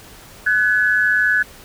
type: tone pair together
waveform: sine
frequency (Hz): 1495.1 / 1700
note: F#6 / G#6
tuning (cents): +18 / +40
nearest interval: major second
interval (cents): 222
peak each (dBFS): -16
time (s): 0.46-1.43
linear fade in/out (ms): 10
effects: pink hiss -42 dBFS RMS until 1.64 s